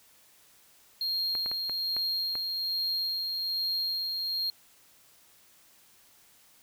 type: tone with tremolo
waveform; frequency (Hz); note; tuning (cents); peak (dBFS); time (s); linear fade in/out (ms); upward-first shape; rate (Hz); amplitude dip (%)
triangle; 4229; C8; +18; -26; 1.01-4.5; 2; sine; 1.2; 30
type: clicks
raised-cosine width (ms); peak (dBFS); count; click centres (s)
0.5; -26; 6; 1.352 / 1.461 / 1.515 / 1.696 / 1.966 / 2.354
effects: white hiss -60 dBFS RMS until 6.62 s